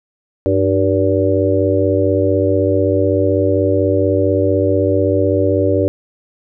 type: harmonic tone with a mistuned harmonic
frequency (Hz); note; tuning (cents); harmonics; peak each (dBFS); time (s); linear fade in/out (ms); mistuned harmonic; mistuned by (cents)
95.9; G2; -37; 1 / 3 / 4 / 5 / 6; -18 / -18 / -18 / -18 / -18; 0.46-5.88; 0; 3; +67
effects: none